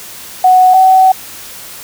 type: tone pair in turn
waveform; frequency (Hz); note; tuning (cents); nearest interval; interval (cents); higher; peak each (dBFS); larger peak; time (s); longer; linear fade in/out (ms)
sine; 740 / 754.7; F#5 / F#5; 0 / +34; unison; 34; second; -3; neither; 0.44-0.74 / 0.74-1.12; second; 5
effects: white hiss -30 dBFS RMS until 1.83 s